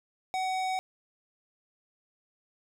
sine tone with hard clipping, 751 Hz, F#5, 26 cents sharp, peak -30 dBFS, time 0.34-0.79 s, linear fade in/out 0 ms, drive 16 dB, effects none

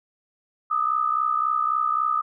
sine tone pair together, 1214.3 / 1278 Hz, D#6 / D#6, -43 / +46 cents, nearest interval minor second, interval 89 cents, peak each -22 / -24 dBFS, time 0.7-2.22 s, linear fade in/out 20 ms, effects none

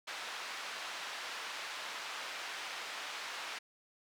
pink band-pass noise, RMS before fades -43 dBFS, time 0.07-3.59 s, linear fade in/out 10 ms, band 1000 to 4600 Hz, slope 12 dB/octave, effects none

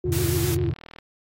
sine tone with vibrato, 349.2 Hz, F4, in tune, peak -25 dBFS, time 0.04-0.7 s, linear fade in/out 2 ms, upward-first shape square, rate 7.5 Hz, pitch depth 53 cents each way
triangle chord, E minor seventh, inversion none, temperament equal with one note detuned, 82.41 / 98 / 123.47 / 148.28 Hz, E2 / G2 / B2 / D3, 0 / 0 / 0 / +17 cents, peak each -26 dBFS, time 0.05-0.74 s, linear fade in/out 10 ms
white noise, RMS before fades -31 dBFS, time 0.12-0.55 s, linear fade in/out 5 ms
click train, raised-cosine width 0.3 ms, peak -25 dBFS, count 21, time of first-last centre 0.49-0.986 s, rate 40.3 Hz
effects AAC 48 kbps

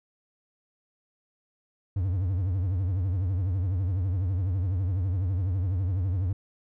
triangle tone with vibrato, 92.5 Hz, F#2, in tune, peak -22 dBFS, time 1.96-6.33 s, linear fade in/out 5 ms, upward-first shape triangle, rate 12 Hz, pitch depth 180 cents each way, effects none

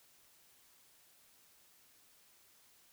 silence, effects white hiss -66 dBFS RMS until 2.92 s

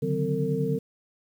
sine tone cluster, 142 / 152 / 186 / 255.8 / 452.3 Hz, C#3 / D#3 / F#3 / C4 / A4, +42 / -40 / +9 / -39 / +48 cents, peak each -31 / -29 / -31 / -32 / -28 dBFS, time 0.02-0.79 s, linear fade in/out 10 ms, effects 9-bit

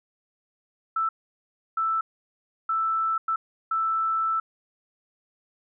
sine tone bursts at uneven times, 1322 Hz, E6, 5 cents sharp, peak -22 dBFS, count 5, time 0.96-1.09 / 1.77-2.01 / 2.69-3.18 / 3.28-3.36 / 3.71-4.4 s, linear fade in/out 5 ms, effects none

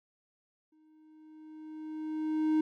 triangle tone with exponential growth, 311.1 Hz, D#4, in tune, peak -21 dBFS, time 0.72-2.61 s, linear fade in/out 5 ms, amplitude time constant 410 ms, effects none

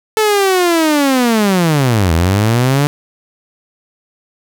sawtooth linear two-way sweep, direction down then up, 440 to 79.1 to 147.9 Hz, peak -6 dBFS, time 0.17-2.87 s, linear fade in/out 0 ms, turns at 2.13 s, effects none

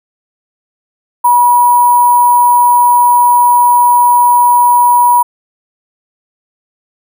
sine tone with sample-and-hold, 970 Hz, B5, 31 cents flat, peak -4 dBFS, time 1.24-5.23 s, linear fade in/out 10 ms, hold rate 11025 Hz, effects none

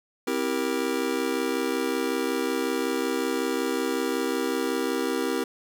square chord, C dominant seventh, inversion none, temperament just, 261.6 / 327 / 392.4 / 470.9 Hz, C4 / E4 / G4 / Bb4, 0 / -14 / +2 / +18 cents, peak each -31 dBFS, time 0.27-5.44 s, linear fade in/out 5 ms, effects none

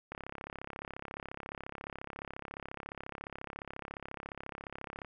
click train, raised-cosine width 0.5 ms, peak -26 dBFS, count 170, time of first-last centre 0.12-5.047 s, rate 34.3 Hz, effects none

